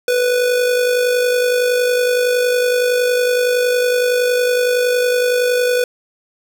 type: tone with amplitude modulation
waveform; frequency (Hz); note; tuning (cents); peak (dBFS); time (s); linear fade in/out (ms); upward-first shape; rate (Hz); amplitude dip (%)
square; 493.9; B4; 0; -12; 0.08-5.84; 2; sine; 50.8; 40
effects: none